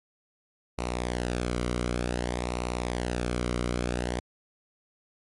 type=tone with flanger; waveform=sawtooth; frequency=60.6 Hz; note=B1; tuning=32 cents flat; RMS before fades=-30 dBFS; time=0.78-4.2 s; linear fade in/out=5 ms; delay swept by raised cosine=0.6 to 1.16 ms; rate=0.54 Hz; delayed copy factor=-0.65; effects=MP3 48 kbps